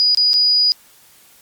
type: tone with dropouts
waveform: sine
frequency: 4920 Hz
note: D#8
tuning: 20 cents flat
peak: -11 dBFS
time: 0-0.72 s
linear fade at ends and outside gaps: 0 ms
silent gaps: 0.148-0.173 / 0.333-0.34 s
effects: white hiss -49 dBFS RMS until 1.41 s + Opus 48 kbps